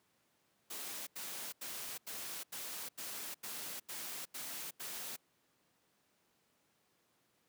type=noise bursts; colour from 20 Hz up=white; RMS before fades=-44 dBFS; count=10; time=0.7-5.165 s; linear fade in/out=10 ms; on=370 ms; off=85 ms; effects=pink hiss -75 dBFS RMS until 7.48 s + high-pass 150 Hz 12 dB/octave